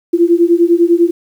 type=beating tone pair; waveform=sine; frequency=337.3 / 347.3 Hz; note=E4 / F4; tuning=+40 / -10 cents; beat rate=10 Hz; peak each=-10 dBFS; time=0.13-1.11 s; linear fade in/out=10 ms; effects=7-bit